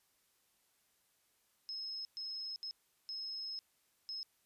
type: tone bursts at uneven times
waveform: sine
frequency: 5170 Hz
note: E8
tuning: 34 cents flat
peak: -40 dBFS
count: 5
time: 1.69-2.05 / 2.17-2.56 / 2.63-2.71 / 3.09-3.59 / 4.09-4.23 s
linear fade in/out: 0 ms
effects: white hiss -75 dBFS RMS until 4.45 s + resampled to 32000 Hz